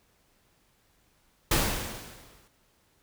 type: noise with exponential decay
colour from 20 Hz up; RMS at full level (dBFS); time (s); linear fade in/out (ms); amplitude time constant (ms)
pink; -22; 1.51-2.48; 5; 210
effects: pink hiss -67 dBFS RMS until 3.02 s